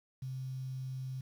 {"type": "tone with quantisation", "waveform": "sine", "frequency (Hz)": 130.81, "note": "C3", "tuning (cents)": 0, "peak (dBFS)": -37, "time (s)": [0.22, 1.21], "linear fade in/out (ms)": 5, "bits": 10, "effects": []}